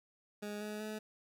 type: tone with pitch steps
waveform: 20% pulse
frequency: 207.7 / 211.2 / 214.8 Hz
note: G#3 / G#3 / A3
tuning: 0 / +29 / -41 cents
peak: -35 dBFS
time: 0.42-0.99 s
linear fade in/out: 10 ms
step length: 190 ms
effects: none